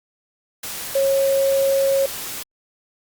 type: tone in noise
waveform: sine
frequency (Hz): 546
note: C#5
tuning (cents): -26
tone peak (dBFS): -15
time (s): 0.95-2.06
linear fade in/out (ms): 5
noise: white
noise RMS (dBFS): -30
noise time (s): 0.63-2.43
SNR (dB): +12
effects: Opus 48 kbps